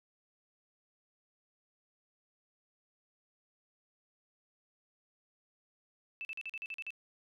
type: tone bursts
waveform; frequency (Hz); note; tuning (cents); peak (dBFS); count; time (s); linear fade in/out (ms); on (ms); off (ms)
sine; 2637; E7; 0; -38; 9; 6.21-6.905; 0; 39; 43
effects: none